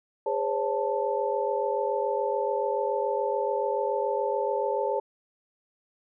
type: tone cluster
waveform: sine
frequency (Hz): 411 / 511 / 558 / 881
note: G#4 / C5 / C#5 / A5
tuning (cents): -18 / -41 / +11 / +2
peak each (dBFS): -30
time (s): 0.26-5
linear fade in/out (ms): 5
effects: none